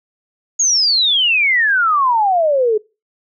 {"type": "exponential sweep", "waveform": "sine", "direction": "down", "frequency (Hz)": [6770, 415.3], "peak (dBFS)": -11, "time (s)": [0.59, 2.78], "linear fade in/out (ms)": 10, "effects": ["noise-tail reverb RT60 0.3 s tail -25 dB re dry"]}